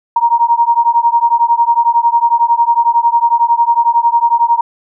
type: beating tone pair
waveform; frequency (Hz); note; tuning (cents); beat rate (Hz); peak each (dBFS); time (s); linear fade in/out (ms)
sine; 932.3 / 943.3; A#5 / A#5; 0 / +20; 11; -11; 0.16-4.61; 5
effects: none